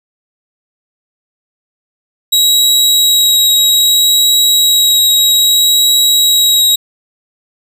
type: tone with vibrato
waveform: sawtooth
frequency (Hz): 3840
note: B7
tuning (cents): -49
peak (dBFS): -4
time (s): 2.32-6.76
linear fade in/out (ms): 10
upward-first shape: triangle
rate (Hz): 0.62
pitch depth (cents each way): 9
effects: none